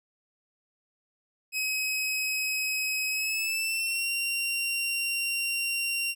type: tone with pitch glide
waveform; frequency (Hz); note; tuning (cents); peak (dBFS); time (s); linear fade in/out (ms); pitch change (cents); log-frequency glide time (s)
sawtooth; 2545 to 2759; D#7 to F7; +39 to -22; -24; 1.52-6.15; 50; +139; 3.11-4.1
effects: none